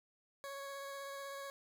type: tone with vibrato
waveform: 20% pulse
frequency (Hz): 554.4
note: C#5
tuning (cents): 0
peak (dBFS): -39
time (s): 0.44-1.5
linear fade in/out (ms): 0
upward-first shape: sine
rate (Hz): 16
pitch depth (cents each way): 12
effects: none